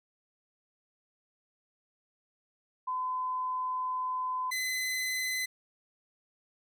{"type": "tone pair in turn", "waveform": ["sine", "sawtooth"], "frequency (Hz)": [1017, 2028], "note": ["C6", "B6"], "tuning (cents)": [-50, 45], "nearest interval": "octave", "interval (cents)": 1195, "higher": "second", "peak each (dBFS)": [-30, -27], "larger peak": "second", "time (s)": [[2.87, 4.51], [4.51, 5.46]], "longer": "first", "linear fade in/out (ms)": 10, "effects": []}